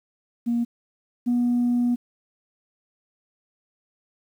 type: tone pair in turn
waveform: sine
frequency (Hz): 236.3 / 242.5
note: A#3 / B3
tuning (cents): +24 / -31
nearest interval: unison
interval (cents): 45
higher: second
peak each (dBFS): -19 / -17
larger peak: second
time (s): 0.46-0.65 / 1.26-1.96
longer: second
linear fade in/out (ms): 20
effects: tanh soft clip ceiling -16 dBFS + 9-bit